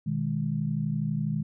sine chord, G# minor, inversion first, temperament equal, 123.47 / 155.56 / 207.7 Hz, B2 / D#3 / G#3, 0 / 0 / 0 cents, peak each -33 / -28 / -31 dBFS, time 0.06-1.43 s, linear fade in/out 10 ms, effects none

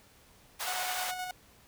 pink high-pass noise, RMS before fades -36 dBFS, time 0.59-1.12 s, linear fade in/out 20 ms, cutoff 670 Hz, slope 24 dB/octave
sawtooth tone with tremolo, 733 Hz, F#5, 16 cents flat, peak -30 dBFS, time 0.67-1.31 s, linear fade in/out 2 ms, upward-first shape square, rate 9.6 Hz, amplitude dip 35%
effects pink hiss -60 dBFS RMS until 1.67 s

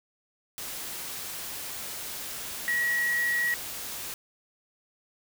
sine tone in noise, 1914 Hz, A#6, 45 cents sharp, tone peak -24 dBFS, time 2.68-3.54 s, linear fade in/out 0 ms, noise white, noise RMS -37 dBFS, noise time 0.58-4.14 s, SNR +10 dB, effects none

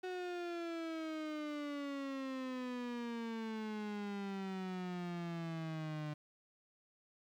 35% pulse exponential sweep, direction down, 370 to 149.7 Hz, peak -38 dBFS, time 0.03-6.14 s, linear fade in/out 10 ms, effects low-pass 4000 Hz 12 dB/octave + 11-bit

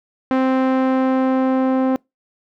sawtooth tone with low-pass filter sweep, 261.4 Hz, C4, 1 cent flat, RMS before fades -17 dBFS, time 0.31-1.96 s, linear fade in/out 0 ms, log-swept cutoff 1700 to 910 Hz, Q 0.7, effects noise-tail reverb RT60 0.2 s tail -26 dB re dry

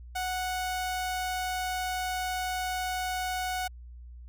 sawtooth tone, 738 Hz, F#5, 5 cents flat, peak -26 dBFS, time 0.15-3.68 s, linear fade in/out 10 ms, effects added 60 Hz sine -43 dBFS peak until 4.28 s

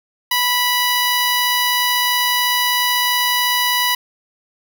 5% pulse tone with notch filter, 983 Hz, B5, 8 cents flat, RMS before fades -17 dBFS, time 0.31-3.95 s, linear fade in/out 5 ms, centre 7800 Hz, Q 0.56, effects none

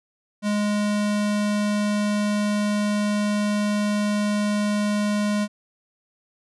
square tone, 207.7 Hz, G#3, in tune, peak -21 dBFS, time 0.42-5.48 s, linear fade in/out 50 ms, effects resampled to 24000 Hz

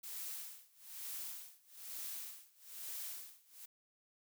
blue noise with tremolo, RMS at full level -44 dBFS, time 0.03-3.66 s, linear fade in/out 10 ms, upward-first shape sine, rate 1.1 Hz, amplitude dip 95%, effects none

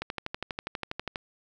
click train, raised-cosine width 0.3 ms, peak -16 dBFS, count 15, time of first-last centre 0.02-1.158 s, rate 12.3 Hz, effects none

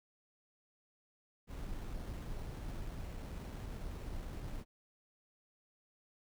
brown noise with sample-and-hold, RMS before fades -43 dBFS, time 1.47-4.65 s, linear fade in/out 50 ms, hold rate 4900 Hz, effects none

